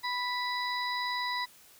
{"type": "harmonic tone", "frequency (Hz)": 987.8, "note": "B5", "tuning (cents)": 0, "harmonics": [1, 2, 4, 5], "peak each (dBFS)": [-33, -35, -37, -42], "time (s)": [0.03, 1.46], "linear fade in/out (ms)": 20, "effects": ["white hiss -57 dBFS RMS until 1.79 s"]}